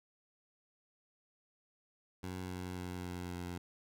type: tone with pitch steps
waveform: 15% pulse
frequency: 91.9 / 91 / 90.11 / 89.23 / 88.36 Hz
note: F#2 / F#2 / F#2 / F2 / F2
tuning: -11 / -28 / -45 / +38 / +21 cents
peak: -34 dBFS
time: 2.23-3.58 s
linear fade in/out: 5 ms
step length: 270 ms
effects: none